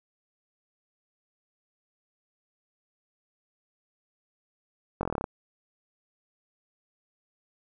slowing click train, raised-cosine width 1 ms, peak -15 dBFS, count 10, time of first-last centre 5.01-5.242 s, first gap 21 ms, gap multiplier 1.05, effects none

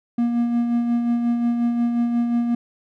triangle tone with tremolo, 237.1 Hz, A#3, 30 cents sharp, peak -14 dBFS, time 0.18-2.55 s, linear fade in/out 5 ms, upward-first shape sine, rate 5.6 Hz, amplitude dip 40%, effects none

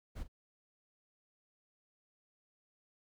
brown noise with echo, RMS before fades -41 dBFS, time 0.15-0.24 s, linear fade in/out 20 ms, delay 42 ms, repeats 1, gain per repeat -14 dB, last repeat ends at 0.282 s, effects none

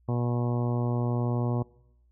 harmonic tone, 120.8 Hz, B2, 38 cents flat, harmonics 1 / 2 / 3 / 4 / 5 / 6 / 7 / 8 / 9, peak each -26 / -32 / -36 / -38 / -40 / -42 / -43 / -44 / -45 dBFS, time 0.08-1.63 s, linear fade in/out 10 ms, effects noise-tail reverb RT60 0.8 s tail -23 dB re dry + added 60 Hz sine -60 dBFS peak until 2.11 s

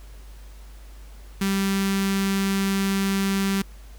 sawtooth tone with notch filter, 195.4 Hz, G3, 5 cents flat, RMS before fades -23 dBFS, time 1.41-3.62 s, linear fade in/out 5 ms, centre 620 Hz, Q 0.62, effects added 50 Hz sine -40 dBFS peak until 3.98 s + pink hiss -53 dBFS RMS until 3.98 s

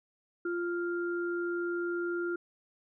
sine tone pair together, 347.3 / 1396.9 Hz, F4 / F6, -10 / 0 cents, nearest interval 2 octaves, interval 2410 cents, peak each -31 / -37 dBFS, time 0.45-2.36 s, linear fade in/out 5 ms, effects none

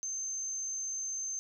sine tone, 6272 Hz, G8, in tune, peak -34 dBFS, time 0.03-1.39 s, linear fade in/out 0 ms, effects none

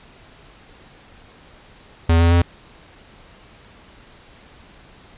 square tone with pitch steps, 83.1 / 84.65 / 86.23 Hz, E2 / E2 / F2, +15 / +46 / -21 cents, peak -12 dBFS, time 2.09-2.42 s, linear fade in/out 5 ms, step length 110 ms, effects pink hiss -47 dBFS RMS until 5.17 s + resampled to 8000 Hz

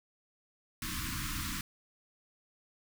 pink band-stop noise, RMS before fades -37 dBFS, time 0.82-1.61 s, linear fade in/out 2 ms, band 320 to 1000 Hz, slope 96 dB/octave, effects none

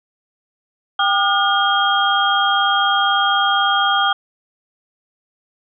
sine tone cluster, 790 / 1208 / 1432 / 3234 Hz, G5 / D6 / F6 / G#7, +13 / +48 / +43 / -47 cents, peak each -19 dBFS, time 0.99-4.13 s, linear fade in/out 5 ms, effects none

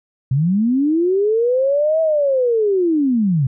sine linear two-way sweep, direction up then down, 123.47 to 651 to 123.47 Hz, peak -13 dBFS, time 0.31-3.47 s, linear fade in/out 5 ms, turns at 2.01 s, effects none

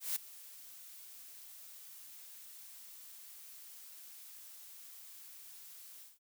blue noise with ADSR envelope, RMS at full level -34 dBFS, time 0-6.19 s, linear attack 160 ms, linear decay 6 ms, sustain -19 dB, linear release 180 ms, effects none

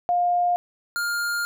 sine / square tone pair in turn, 707 / 1407.9 Hz, F5 / F6, +21 / +14 cents, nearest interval octave, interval 1193 cents, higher second, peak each -18 / -24 dBFS, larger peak first, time 0.09-0.56 / 0.96-1.45 s, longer second, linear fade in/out 0 ms, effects none

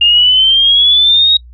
sine exponential sweep, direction up, 2809 to 3800 Hz, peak -5 dBFS, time 0.01-1.37 s, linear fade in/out 5 ms, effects noise-tail reverb RT60 0.1 s tail -23 dB re dry + added 60 Hz sine -33 dBFS peak until 1.53 s

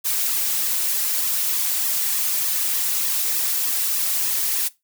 blue noise with flanger, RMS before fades -22 dBFS, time 0.04-4.69 s, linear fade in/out 20 ms, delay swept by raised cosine 1.3 to 3.9 ms, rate 3.3 Hz, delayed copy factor -0.75, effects noise-tail reverb RT60 0.2 s tail -19 dB re dry

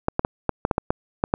clicks, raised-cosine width 1 ms, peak -5 dBFS, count 10, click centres 0.084 / 0.194 / 0.249 / 0.493 / 0.651 / 0.712 / 0.781 / 0.905 / 1.239 / 1.339 s, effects none

